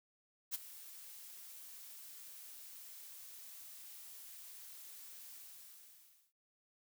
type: noise with ADSR envelope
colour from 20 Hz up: blue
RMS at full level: -37 dBFS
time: 0.51-6.33 s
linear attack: 35 ms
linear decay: 19 ms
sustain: -16 dB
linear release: 1000 ms
effects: none